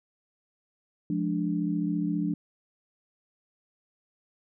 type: chord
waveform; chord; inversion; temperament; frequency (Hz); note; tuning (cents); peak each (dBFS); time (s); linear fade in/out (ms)
sine; D diminished; first; equal with one note detuned; 174.61 / 209.3 / 293.7; F3 / Ab3 / D4; 0 / +14 / 0; -29 / -32 / -29; 1.1-2.34; 2
effects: none